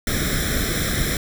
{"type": "noise with comb filter", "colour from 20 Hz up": "pink", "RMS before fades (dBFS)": -22, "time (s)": [0.07, 1.17], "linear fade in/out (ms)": 2, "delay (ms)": 0.54, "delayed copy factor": 0.9, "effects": []}